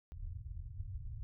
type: low-pass noise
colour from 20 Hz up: white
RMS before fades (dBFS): -44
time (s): 0.12-1.23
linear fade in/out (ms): 0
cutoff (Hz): 110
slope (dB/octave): 48
effects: none